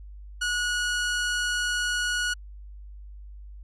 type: tone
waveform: sawtooth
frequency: 1458 Hz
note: F#6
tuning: 26 cents flat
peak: -21 dBFS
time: 0.41-2.34 s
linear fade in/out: 10 ms
effects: added 50 Hz sine -40 dBFS peak until 3.63 s + resampled to 22050 Hz